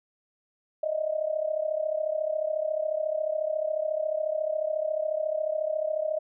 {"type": "tone with amplitude modulation", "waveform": "sine", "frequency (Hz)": 622.3, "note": "D#5", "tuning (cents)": 0, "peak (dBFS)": -22, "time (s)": [0.83, 6.19], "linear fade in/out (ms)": 5, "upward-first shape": "sine", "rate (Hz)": 34.1, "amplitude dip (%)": 80, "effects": []}